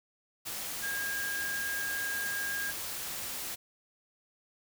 sine tone in noise, 1622 Hz, G#6, 41 cents flat, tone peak -33 dBFS, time 0.82-2.72 s, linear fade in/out 20 ms, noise white, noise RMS -38 dBFS, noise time 0.45-3.56 s, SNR +2 dB, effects none

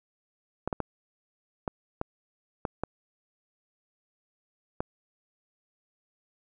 clicks, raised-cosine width 1 ms, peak -15 dBFS, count 8, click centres 0.676 / 0.728 / 0.803 / 1.678 / 2.014 / 2.652 / 2.836 / 4.805 s, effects none

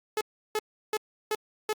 sawtooth tone bursts, 429 Hz, A4, 44 cents flat, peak -22 dBFS, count 5, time 0.17-1.73 s, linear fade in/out 2 ms, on 40 ms, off 340 ms, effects Opus 48 kbps

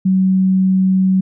sine tone, 188.5 Hz, F#3, 32 cents sharp, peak -10 dBFS, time 0.05-1.21 s, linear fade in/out 10 ms, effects none

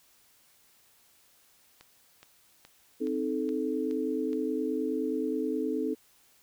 click train, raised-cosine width 0.2 ms, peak -32 dBFS, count 7, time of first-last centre 1.81-4.331 s, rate 2.38 Hz
sine chord, A diminished, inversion first, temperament equal with one note detuned, 261.6 / 311.1 / 436 Hz, C4 / Eb4 / A4, 0 / 0 / -16 cents, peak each -32 dBFS, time 3-5.95 s, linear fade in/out 20 ms
effects white hiss -63 dBFS RMS until 6.42 s

